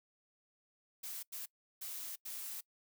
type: noise bursts at uneven times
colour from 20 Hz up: blue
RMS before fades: -44 dBFS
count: 4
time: 1.03-1.23 / 1.32-1.46 / 1.81-2.16 / 2.25-2.61 s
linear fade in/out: 10 ms
effects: noise-tail reverb RT60 0.1 s tail -23 dB re dry